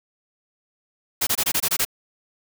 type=noise bursts; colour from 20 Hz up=white; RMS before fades=-21 dBFS; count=8; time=1.21-1.851 s; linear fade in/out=10 ms; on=60 ms; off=23 ms; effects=none